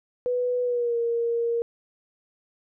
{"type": "tone with pitch glide", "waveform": "sine", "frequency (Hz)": [493.9, 467.5], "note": ["B4", "A#4"], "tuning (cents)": [0, 5], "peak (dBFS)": -22, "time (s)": [0.26, 1.62], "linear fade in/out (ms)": 0, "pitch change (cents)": -95, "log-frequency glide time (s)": [0.63, 0.97], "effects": []}